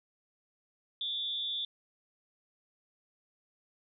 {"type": "tone with amplitude modulation", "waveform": "sine", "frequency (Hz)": 3520, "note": "A7", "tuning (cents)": 0, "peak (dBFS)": -29, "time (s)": [1.01, 1.65], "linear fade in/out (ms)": 2, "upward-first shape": "sine", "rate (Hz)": 244, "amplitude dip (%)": 75, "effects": []}